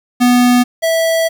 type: tone pair in turn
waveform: square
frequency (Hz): 246 / 655.2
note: B3 / E5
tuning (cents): -7 / -11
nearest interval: octave + perfect fourth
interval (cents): 1696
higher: second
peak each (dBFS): -8 / -12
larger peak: first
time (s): 0.2-0.64 / 0.82-1.29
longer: second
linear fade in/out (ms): 20
effects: 7-bit